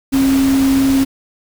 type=tone in noise; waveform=sine; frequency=269.7 Hz; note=C#4; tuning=47 cents flat; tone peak=-10 dBFS; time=0.12-1.05 s; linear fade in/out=20 ms; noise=pink; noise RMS=-24 dBFS; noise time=0.12-1.05 s; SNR=+11 dB; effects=none